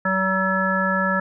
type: harmonic tone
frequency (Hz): 189.6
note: F#3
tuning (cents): +43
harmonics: 1 / 3 / 5 / 7 / 9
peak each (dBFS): -24 / -26 / -28 / -24 / -23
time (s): 0.05-1.2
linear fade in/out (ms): 5
effects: none